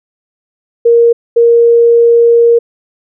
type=tone bursts at uneven times; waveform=sine; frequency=468.3 Hz; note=A#4; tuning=8 cents sharp; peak=-3 dBFS; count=2; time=0.85-1.13 / 1.36-2.59 s; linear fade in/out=10 ms; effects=none